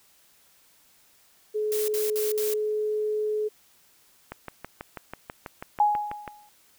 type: tone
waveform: sine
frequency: 426.1 Hz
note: G#4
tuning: 44 cents sharp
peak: -24 dBFS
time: 1.54-3.49 s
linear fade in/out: 20 ms
type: noise bursts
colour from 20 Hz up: blue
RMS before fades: -32 dBFS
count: 4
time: 1.72-2.537 s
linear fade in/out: 0 ms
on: 160 ms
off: 59 ms
type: click train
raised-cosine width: 0.5 ms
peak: -20 dBFS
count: 13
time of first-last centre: 4.32-6.278 s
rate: 6.13 Hz
type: tone with exponential decay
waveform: sine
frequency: 834 Hz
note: G#5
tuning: 7 cents sharp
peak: -15 dBFS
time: 5.8-6.49 s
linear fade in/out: 2 ms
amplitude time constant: 150 ms
effects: white hiss -60 dBFS RMS until 6.78 s